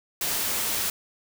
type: noise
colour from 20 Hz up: white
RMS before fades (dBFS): -27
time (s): 0.21-0.9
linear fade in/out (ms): 2
effects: none